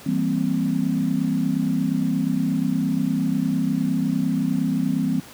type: chord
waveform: sine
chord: C dominant seventh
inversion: first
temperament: equal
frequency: 164.81 / 196 / 233.1 / 261.6 Hz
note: E3 / G3 / Bb3 / C4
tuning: 0 / 0 / 0 / 0 cents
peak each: -25 / -25 / -26 / -23 dBFS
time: 0.06-5.2 s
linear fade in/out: 5 ms
effects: pink hiss -43 dBFS RMS until 5.33 s + high-pass 100 Hz 12 dB/octave